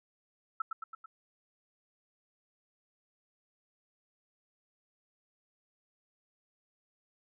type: tone with echo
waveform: sine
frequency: 1318.5 Hz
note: E6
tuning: in tune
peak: -29 dBFS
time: 0.6-0.62 s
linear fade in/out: 5 ms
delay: 110 ms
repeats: 4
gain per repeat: -4 dB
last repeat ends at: 1.06 s
effects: none